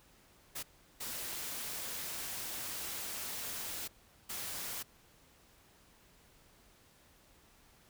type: noise bursts at uneven times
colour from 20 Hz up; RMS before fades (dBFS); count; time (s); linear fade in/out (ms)
white; -41; 3; 0.55-0.63 / 1-3.88 / 4.29-4.83; 10
effects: pink hiss -64 dBFS RMS until 7.89 s